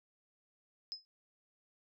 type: tone with exponential decay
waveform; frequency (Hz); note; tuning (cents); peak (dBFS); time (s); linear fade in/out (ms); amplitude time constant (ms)
sine; 5100; D#8; +42; -35; 0.92-1.05; 0; 28
effects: none